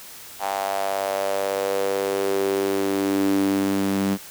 sawtooth tone with high-pass filter sweep, 98 Hz, G2, in tune, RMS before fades -23 dBFS, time 0.39-4.18 s, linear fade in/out 50 ms, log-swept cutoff 780 to 220 Hz, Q 5, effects white hiss -41 dBFS RMS until 4.3 s

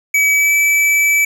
square tone with pitch glide, 2282 to 2306 Hz, C#7 to D7, +50 to -32 cents, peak -11 dBFS, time 0.14-1.25 s, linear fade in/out 5 ms, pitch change +18 cents, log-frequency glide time 0.33-0.52 s, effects none

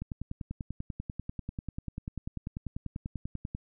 click train, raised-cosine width 5 ms, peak -23 dBFS, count 37, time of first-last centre 0.02-3.549 s, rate 10.2 Hz, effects none

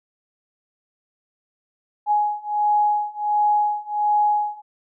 sine beating tone pair, 835 / 836.4 Hz, G#5 / G#5, +9 / +12 cents, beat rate 1.4 Hz, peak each -21 / -20 dBFS, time 2.06-4.62 s, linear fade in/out 50 ms, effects none

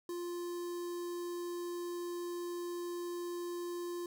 square tone with notch filter, 349.2 Hz, F4, in tune, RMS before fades -40 dBFS, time 0.09-4.06 s, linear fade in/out 2 ms, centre 2300 Hz, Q 0.78, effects none

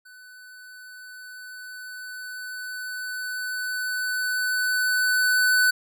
square tone with level ramp, 1501 Hz, F#6, 24 cents sharp, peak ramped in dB -46 to -17 dBFS, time 0.05-5.71 s, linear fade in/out 10 ms, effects none

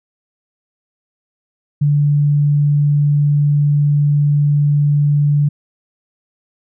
sine tone, 145.8 Hz, D3, 12 cents flat, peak -10 dBFS, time 1.81-5.49 s, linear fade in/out 10 ms, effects none

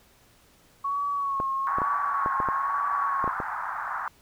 sine tone with vibrato, 1108.7 Hz, C#6, in tune, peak -25 dBFS, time 0.84-3.31 s, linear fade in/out 10 ms, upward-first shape sine, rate 1.1 Hz, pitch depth 48 cents each way
clicks, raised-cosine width 1 ms, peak -15 dBFS, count 9, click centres 1.401 / 1.785 / 1.818 / 2.261 / 2.402 / 2.487 / 3.242 / 3.277 / 3.402 s
pink band-pass noise, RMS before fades -32 dBFS, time 1.67-4.08 s, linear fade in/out 0 ms, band 840 to 1600 Hz, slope 48 dB/octave
effects pink hiss -59 dBFS RMS until 4.21 s

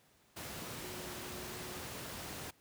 sine tone in noise, 363.4 Hz, F#4, 31 cents flat, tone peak -50 dBFS, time 0.83-1.8 s, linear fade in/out 10 ms, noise pink, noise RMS -44 dBFS, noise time 0.36-2.51 s, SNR -9 dB, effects pink hiss -68 dBFS RMS until 2.6 s + high-pass 80 Hz 12 dB/octave

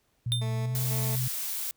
sine tone with pitch glide, 119.3 to 126.25 Hz, A#2 to B2, +41 to +39 cents, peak -27 dBFS, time 0.26-1.28 s, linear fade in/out 5 ms, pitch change +98 cents, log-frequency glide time 0.55-0.75 s
square tone with exponential decay, 3600 Hz, A7, 39 cents sharp, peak -23 dBFS, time 0.32-0.53 s, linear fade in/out 0 ms, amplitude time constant 45 ms
15% pulse tone with tremolo, 220 Hz, A3, in tune, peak -30 dBFS, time 0.41-1.16 s, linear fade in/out 10 ms, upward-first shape square, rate 2 Hz, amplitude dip 55%
blue noise, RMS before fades -33 dBFS, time 0.75-1.71 s, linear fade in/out 0 ms
effects pink hiss -71 dBFS RMS until 1.76 s

